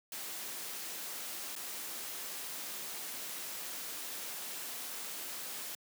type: noise with dropouts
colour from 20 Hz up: white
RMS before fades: -42 dBFS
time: 0.12-5.75 s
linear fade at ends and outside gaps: 2 ms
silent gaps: 1.554-1.562 s
effects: high-pass 200 Hz 12 dB/octave